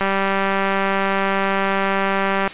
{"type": "click train", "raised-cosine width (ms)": 0.5, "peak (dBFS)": -5, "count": 482, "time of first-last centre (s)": [0.01, 2.477], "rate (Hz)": 195, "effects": ["white hiss -33 dBFS RMS until 2.53 s", "resampled to 8000 Hz"]}